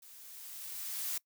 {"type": "noise with level ramp", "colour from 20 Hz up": "blue", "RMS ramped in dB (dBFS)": [-55, -35], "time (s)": [0.02, 1.18], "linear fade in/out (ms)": 5, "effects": ["noise-tail reverb RT60 0.1 s tail -22 dB re dry"]}